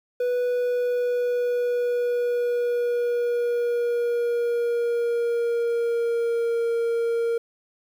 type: tone with pitch glide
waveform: triangle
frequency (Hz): 492.3 to 464.7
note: B4 to A#4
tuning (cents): -6 to -5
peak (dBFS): -19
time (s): 0.2-7.38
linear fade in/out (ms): 5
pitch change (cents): -99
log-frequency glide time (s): 0.41-6.7
effects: 9-bit